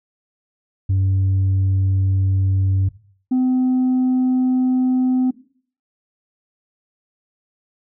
sine tone pair in turn, 95.9 / 255.4 Hz, G2 / C4, -37 / -42 cents, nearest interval octave + perfect fourth, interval 1695 cents, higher second, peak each -12 dBFS, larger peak neither, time 0.89-2.89 / 3.31-5.31 s, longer neither, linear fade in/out 10 ms, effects noise-tail reverb RT60 0.5 s tail -18 dB re dry + tanh soft clip ceiling -13 dBFS

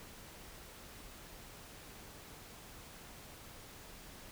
silence, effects pink hiss -53 dBFS RMS until 4.31 s

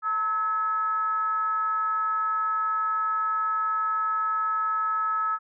sine tone with frequency modulation, 1294 Hz, E6, 32 cents flat, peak -23 dBFS, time 0.02-5.39 s, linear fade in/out 50 ms, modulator 389 Hz, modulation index 0.4, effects none

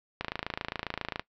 click train, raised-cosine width 0.3 ms, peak -15 dBFS, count 28, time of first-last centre 0.21-1.195 s, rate 27.4 Hz, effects noise-tail reverb RT60 0.1 s tail -19 dB re dry + low-pass 5000 Hz 12 dB/octave

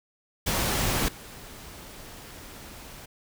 pink noise with level steps, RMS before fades -26 / -44 dBFS, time 0.46-3.06 s, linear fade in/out 10 ms, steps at 1.08 s, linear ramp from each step 5 ms, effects none

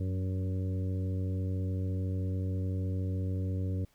harmonic tone with a mistuned harmonic, 93.8 Hz, F#2, 24 cents sharp, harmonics 1 / 2 / 3 / 4 / 5 / 6, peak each -30 / -40 / -41 / -48 / -46 / -51 dBFS, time 0-3.85 s, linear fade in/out 5 ms, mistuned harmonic 2, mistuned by -31 cents, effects pink hiss -68 dBFS RMS until 3.94 s

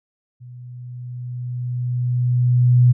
sine tone with level ramp, 123.47 Hz, B2, in tune, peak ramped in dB -36 to -8 dBFS, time 0.4-2.93 s, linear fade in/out 20 ms, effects none

